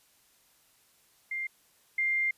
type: tone pair in turn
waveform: sine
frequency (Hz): 2100 / 2100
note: C7 / C7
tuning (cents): +6 / +6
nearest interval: unison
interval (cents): 0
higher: neither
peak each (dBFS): -31 / -25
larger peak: second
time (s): 1.31-1.47 / 1.98-2.31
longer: second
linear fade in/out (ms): 5
effects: white hiss -65 dBFS RMS until 2.37 s + resampled to 32000 Hz